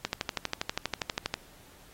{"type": "click train", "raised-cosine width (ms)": 0.2, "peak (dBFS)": -11, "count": 17, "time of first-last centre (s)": [0.05, 1.34], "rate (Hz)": 12.4, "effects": ["pink hiss -56 dBFS RMS until 1.93 s", "AAC 48 kbps"]}